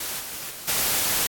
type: noise with level steps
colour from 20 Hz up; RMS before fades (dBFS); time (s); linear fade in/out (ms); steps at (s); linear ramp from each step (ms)
white; -30 / -34 / -38 / -23; 0-1.27; 5; 0.19 / 0.5 / 0.67; 20
effects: AAC 64 kbps